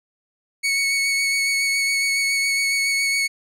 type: tone with vibrato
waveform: sawtooth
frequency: 2217 Hz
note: C#7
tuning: in tune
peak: -15 dBFS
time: 0.63-3.28 s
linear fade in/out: 20 ms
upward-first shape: sine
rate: 7.2 Hz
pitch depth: 14 cents each way
effects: low-pass 11000 Hz 12 dB/octave